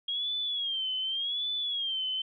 sine tone with vibrato, 3259 Hz, G#7, 33 cents flat, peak -29 dBFS, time 0.08-2.22 s, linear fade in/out 5 ms, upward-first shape sine, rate 0.87 Hz, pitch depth 120 cents each way, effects none

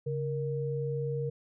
sine tone pair together, 139.33 / 468 Hz, C#3 / A#4, +9 / +7 cents, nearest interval octave + major sixth, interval 2098 cents, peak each -32 / -33 dBFS, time 0.06-1.3 s, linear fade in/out 10 ms, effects none

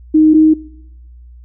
sine tone pair in turn, 311.1 / 313.1 Hz, D#4 / D#4, 0 / +11 cents, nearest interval unison, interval 11 cents, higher second, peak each -5 dBFS, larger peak neither, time 0.14-0.34 / 0.34-0.54 s, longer neither, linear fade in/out 10 ms, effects noise-tail reverb RT60 0.9 s tail -22 dB re dry + added 60 Hz sine -35 dBFS peak until 1.44 s

